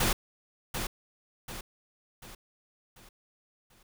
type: noise with echo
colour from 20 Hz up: pink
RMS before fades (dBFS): -26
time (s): 0-0.13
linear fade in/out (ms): 5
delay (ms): 740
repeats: 5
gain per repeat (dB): -7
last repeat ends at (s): 3.83
effects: none